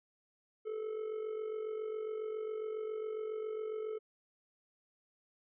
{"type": "tone with amplitude modulation", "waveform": "triangle", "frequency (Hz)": 434.8, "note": "A4", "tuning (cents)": -21, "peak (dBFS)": -32, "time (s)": [0.65, 3.99], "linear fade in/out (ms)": 20, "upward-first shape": "sine", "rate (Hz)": 47.3, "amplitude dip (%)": 60, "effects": ["resampled to 8000 Hz"]}